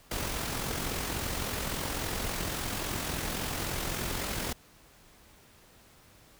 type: noise with amplitude modulation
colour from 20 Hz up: pink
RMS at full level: -32 dBFS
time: 0.11-4.53 s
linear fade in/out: 5 ms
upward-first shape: sine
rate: 43.6 Hz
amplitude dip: 40%
effects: pink hiss -58 dBFS RMS until 6.39 s